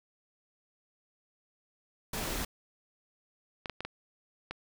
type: noise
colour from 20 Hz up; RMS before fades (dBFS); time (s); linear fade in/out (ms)
pink; -35; 2.13-2.45; 5
type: clicks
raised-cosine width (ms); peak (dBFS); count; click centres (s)
0.3; -21; 5; 3.658 / 3.697 / 3.806 / 3.85 / 4.51
effects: none